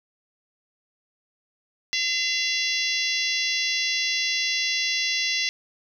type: harmonic tone with a mistuned harmonic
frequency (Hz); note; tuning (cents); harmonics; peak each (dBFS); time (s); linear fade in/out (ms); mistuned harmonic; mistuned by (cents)
680; F5; -46; 3 / 4 / 5 / 6 / 7 / 8 / 9; -28 / -29 / -30 / -31 / -31 / -32 / -33; 1.93-5.49; 0; 4; +22
effects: 9-bit